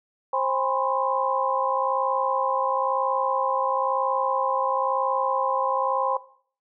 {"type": "tone cluster", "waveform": "sine", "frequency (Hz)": [529, 813, 1002, 1063], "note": ["C5", "G#5", "B5", "C6"], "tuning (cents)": [19, -37, 25, 27], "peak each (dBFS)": -27, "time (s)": [0.33, 6.17], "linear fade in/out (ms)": 5, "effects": ["noise-tail reverb RT60 0.5 s tail -17 dB re dry"]}